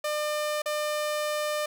sawtooth tone with dropouts, 600 Hz, D5, 37 cents sharp, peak -23 dBFS, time 0.04-1.66 s, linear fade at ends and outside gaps 5 ms, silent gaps 0.62-0.658 s, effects none

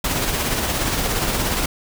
pink noise with tremolo, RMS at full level -20 dBFS, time 0.04-1.66 s, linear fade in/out 5 ms, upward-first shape sine, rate 17 Hz, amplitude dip 35%, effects none

